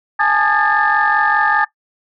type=tone cluster; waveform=sine; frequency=826 / 871 / 1222 / 1635 / 1775 Hz; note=G#5 / A5 / D#6 / G#6 / A6; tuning=-10 / -18 / -32 / -28 / +15 cents; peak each=-18 dBFS; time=0.19-1.65 s; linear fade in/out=10 ms; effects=noise-tail reverb RT60 0.1 s tail -17 dB re dry + tanh soft clip ceiling -3 dBFS